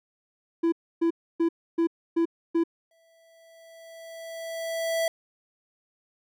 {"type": "tone bursts", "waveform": "triangle", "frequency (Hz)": 333.7, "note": "E4", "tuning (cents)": 21, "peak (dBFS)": -18, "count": 6, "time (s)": [0.63, 2.638], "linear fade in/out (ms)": 10, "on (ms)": 93, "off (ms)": 290}
{"type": "tone with exponential growth", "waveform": "square", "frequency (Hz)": 659, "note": "E5", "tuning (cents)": -1, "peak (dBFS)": -23, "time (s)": [2.91, 5.08], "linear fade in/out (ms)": 2, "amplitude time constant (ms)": 470}
{"effects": []}